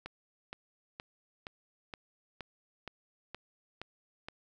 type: click train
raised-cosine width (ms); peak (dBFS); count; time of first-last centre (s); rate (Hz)
0.3; -25; 10; 0.06-4.285; 2.13
effects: none